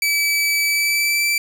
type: tone with pitch glide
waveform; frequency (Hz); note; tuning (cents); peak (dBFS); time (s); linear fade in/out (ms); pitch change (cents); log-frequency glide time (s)
sawtooth; 2300 to 2332; D7 to D7; -37 to -13; -13; 0.02-1.38; 2; +24; 0.66-1.25
effects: none

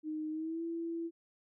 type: tone with pitch glide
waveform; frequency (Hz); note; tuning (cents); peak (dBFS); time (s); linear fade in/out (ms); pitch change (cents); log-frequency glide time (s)
sine; 309.5 to 333.6; D#4 to E4; -9 to +21; -35; 0.03-1.11; 50; +130; 0.3-0.63
effects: none

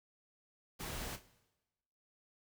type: noise with echo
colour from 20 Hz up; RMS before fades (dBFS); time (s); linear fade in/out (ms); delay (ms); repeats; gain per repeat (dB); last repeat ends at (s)
pink; -43; 0.79-1.17; 20; 31; 3; -12; 1.263
effects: noise-tail reverb RT60 1.0 s tail -17 dB re dry

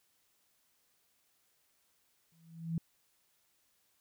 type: tone with exponential growth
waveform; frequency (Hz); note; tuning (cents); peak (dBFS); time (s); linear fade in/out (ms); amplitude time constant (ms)
sine; 164.81; E3; 0; -29; 2.32-2.78; 2; 100
effects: white hiss -74 dBFS RMS until 4 s

